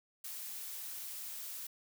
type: noise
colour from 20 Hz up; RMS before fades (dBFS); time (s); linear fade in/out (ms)
blue; -44; 0.24-1.67; 5
effects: none